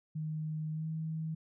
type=tone with pitch glide; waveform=sine; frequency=155.56 to 159.2 Hz; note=D#3 to D#3; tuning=0 to +40 cents; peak=-34 dBFS; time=0.15-1.35 s; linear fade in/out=10 ms; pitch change=+40 cents; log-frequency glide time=0.72-0.87 s; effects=none